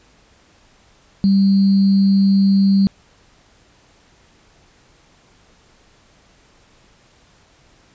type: tone with sample-and-hold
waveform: sine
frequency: 196 Hz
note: G3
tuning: in tune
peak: -10 dBFS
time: 1.24-2.87 s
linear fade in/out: 0 ms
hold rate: 4410 Hz
effects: pink hiss -53 dBFS RMS until 7.94 s + resampled to 16000 Hz